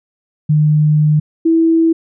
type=tone pair in turn; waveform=sine; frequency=151.7 / 327.4 Hz; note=D#3 / E4; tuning=-44 / -12 cents; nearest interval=octave + minor second; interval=1332 cents; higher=second; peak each=-8 dBFS; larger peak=neither; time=0.49-1.2 / 1.45-1.93 s; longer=first; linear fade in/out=10 ms; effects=none